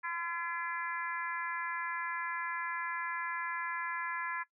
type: harmonic tone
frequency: 340 Hz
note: F4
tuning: 46 cents flat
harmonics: 3 / 4 / 5 / 6 / 7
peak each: -39 / -43 / -37 / -42 / -48 dBFS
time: 0.03-4.44 s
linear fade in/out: 20 ms
effects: noise-tail reverb RT60 0.1 s tail -19 dB re dry